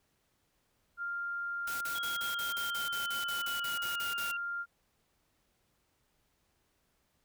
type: tone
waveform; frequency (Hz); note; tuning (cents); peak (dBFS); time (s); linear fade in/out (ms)
sine; 1396.9; F6; 0; -34; 0.97-4.66; 50
type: noise bursts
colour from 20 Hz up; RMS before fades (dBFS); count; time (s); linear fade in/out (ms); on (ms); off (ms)
white; -42; 15; 1.67-4.316; 5; 140; 39
type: linear sweep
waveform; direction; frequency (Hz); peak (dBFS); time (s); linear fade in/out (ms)
sine; down; 3322 to 2763; -39; 1.95-4.37; 5
effects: pink hiss -75 dBFS RMS until 7.24 s